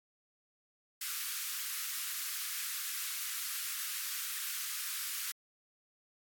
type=high-pass noise; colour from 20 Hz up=white; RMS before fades=-38 dBFS; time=1.01-5.32 s; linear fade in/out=5 ms; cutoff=1200 Hz; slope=48 dB/octave; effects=AAC 64 kbps